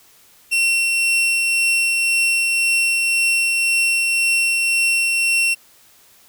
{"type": "tone with tremolo", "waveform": "40% pulse", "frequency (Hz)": 2720, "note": "F7", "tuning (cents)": -46, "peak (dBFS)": -13, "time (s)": [0.51, 5.55], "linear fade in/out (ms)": 20, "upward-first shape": "triangle", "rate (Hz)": 1.9, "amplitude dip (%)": 25, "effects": ["white hiss -51 dBFS RMS until 6.28 s"]}